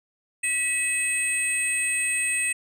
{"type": "tone cluster", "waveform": "sine", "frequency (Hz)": [1950, 2568, 8490], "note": ["B6", "E7", "C9"], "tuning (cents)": [-23, -46, 24], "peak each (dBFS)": [-29, -24, -24], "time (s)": [0.43, 2.53], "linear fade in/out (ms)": 10, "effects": ["tanh soft clip ceiling -18 dBFS"]}